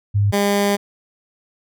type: tone pair in turn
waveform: sine / 15% pulse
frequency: 101.8 / 202.1 Hz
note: G#2 / G#3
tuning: -34 / -47 cents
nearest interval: octave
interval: 1187 cents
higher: second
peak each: -13 / -9 dBFS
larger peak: second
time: 0.14-0.32 / 0.32-0.77 s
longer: second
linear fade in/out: 20 ms
effects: none